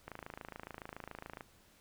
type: click train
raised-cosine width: 0.5 ms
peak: -29 dBFS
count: 37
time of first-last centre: 0.08-1.408 s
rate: 27.1 Hz
effects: pink hiss -65 dBFS RMS until 1.8 s